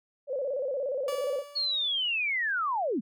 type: tone with vibrato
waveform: sine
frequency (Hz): 539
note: C#5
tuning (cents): -49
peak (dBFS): -28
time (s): 0.27-1.44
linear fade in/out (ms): 50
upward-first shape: square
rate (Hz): 17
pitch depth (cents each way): 100
type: tone with exponential decay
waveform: 30% pulse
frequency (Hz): 577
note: D5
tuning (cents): -31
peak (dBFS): -28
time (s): 1.08-2.19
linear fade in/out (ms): 2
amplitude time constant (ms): 240
type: linear sweep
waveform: sine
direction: down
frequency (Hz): 4390 to 177.9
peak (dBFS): -26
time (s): 1.55-3.01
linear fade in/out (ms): 20
effects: none